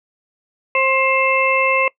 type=harmonic tone; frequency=530 Hz; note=C5; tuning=22 cents sharp; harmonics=1 / 2 / 4 / 5; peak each=-19 / -19 / -19 / -19 dBFS; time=0.75-1.88 s; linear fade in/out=2 ms; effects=noise-tail reverb RT60 0.1 s tail -22 dB re dry